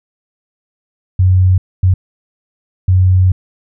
sine tone bursts at uneven times, 92.5 Hz, F#2, in tune, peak -6 dBFS, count 3, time 1.19-1.58 / 1.83-1.94 / 2.88-3.32 s, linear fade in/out 5 ms, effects none

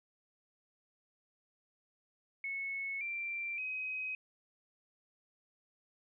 sine tone with pitch steps, 2199 / 2357 / 2526 Hz, C#7 / D7 / D#7, -14 / +6 / +26 cents, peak -36 dBFS, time 2.44-4.15 s, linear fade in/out 2 ms, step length 570 ms, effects none

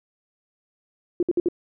sine tone bursts, 349.2 Hz, F4, in tune, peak -17 dBFS, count 4, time 1.2-1.486 s, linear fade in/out 2 ms, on 28 ms, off 58 ms, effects none

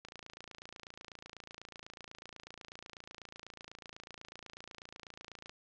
click train, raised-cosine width 0.2 ms, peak -30 dBFS, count 154, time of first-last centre 0.05-5.495 s, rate 28.1 Hz, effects low-pass 7000 Hz 12 dB/octave

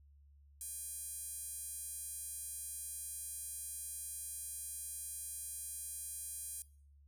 sawtooth tone with high-pass filter, 810 Hz, G#5, 43 cents flat, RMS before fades -45 dBFS, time 0.61-6.62 s, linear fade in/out 0 ms, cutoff 9100 Hz, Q 3.9, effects noise-tail reverb RT60 0.5 s tail -20 dB re dry + added 71 Hz sine -60 dBFS peak until 7.07 s

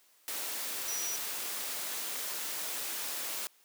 sine tone in noise, 5840 Hz, F#8, 24 cents flat, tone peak -35 dBFS, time 0.88-1.16 s, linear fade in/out 0 ms, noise white, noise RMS -37 dBFS, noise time 0.28-3.47 s, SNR -1 dB, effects white hiss -65 dBFS RMS until 3.64 s + high-pass 300 Hz 12 dB/octave

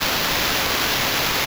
blue noise with sample-and-hold, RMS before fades -21 dBFS, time 0-1.46 s, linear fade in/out 20 ms, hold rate 8820 Hz, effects none

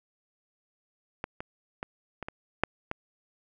clicks, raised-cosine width 0.5 ms, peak -17 / -21 / -19 / -21 / -21 / -7 / -16 dBFS, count 7, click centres 1.241 / 1.405 / 1.829 / 2.227 / 2.285 / 2.636 / 2.914 s, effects none

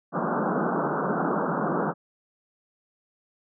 pink band-pass noise, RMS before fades -26 dBFS, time 0.12-1.94 s, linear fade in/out 50 ms, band 150 to 1500 Hz, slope 96 dB/octave, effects none

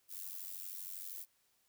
violet noise with amplitude modulation, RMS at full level -42 dBFS, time 0.08-1.26 s, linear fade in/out 50 ms, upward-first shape sine, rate 92.7 Hz, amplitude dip 85%, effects white hiss -75 dBFS RMS until 1.68 s

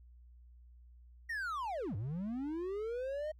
triangle linear two-way sweep, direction down then up, 1901 to 92.3 to 628 Hz, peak -34 dBFS, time 1.29-3.32 s, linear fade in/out 10 ms, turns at 1.96 s, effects added 60 Hz sine -55 dBFS peak until 3.39 s

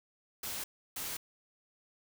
white noise bursts at uneven times, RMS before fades -39 dBFS, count 2, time 0.43-0.64 / 0.96-1.17 s, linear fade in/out 5 ms, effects none

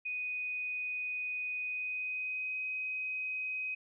sine tone with pitch glide, 2490 to 2519 Hz, D#7 to D#7, +1 to +21 cents, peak -34 dBFS, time 0.05-3.75 s, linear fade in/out 10 ms, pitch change +20 cents, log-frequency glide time 1.58-2.58 s, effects none

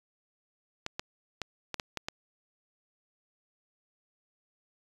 clicks, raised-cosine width 0.2 ms, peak -16 dBFS, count 7, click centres 0.864 / 0.995 / 1.417 / 1.743 / 1.798 / 1.973 / 2.085 s, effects resampled to 24000 Hz

